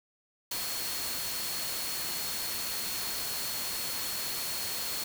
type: tone in noise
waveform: sine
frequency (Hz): 4328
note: C#8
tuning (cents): -42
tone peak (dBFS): -39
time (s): 0.51-5.04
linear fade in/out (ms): 5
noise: white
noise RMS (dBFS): -35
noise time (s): 0.51-5.04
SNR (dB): -7
effects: none